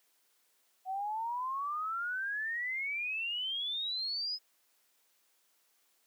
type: exponential sweep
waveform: sine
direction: up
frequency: 740 to 5110 Hz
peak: -33 dBFS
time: 0.85-4.39 s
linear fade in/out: 50 ms
effects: white hiss -72 dBFS RMS until 6.06 s + high-pass 300 Hz 12 dB/octave